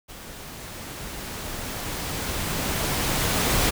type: noise with level ramp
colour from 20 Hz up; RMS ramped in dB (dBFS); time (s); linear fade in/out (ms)
pink; -41 to -21; 0.08-3.71; 20
effects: none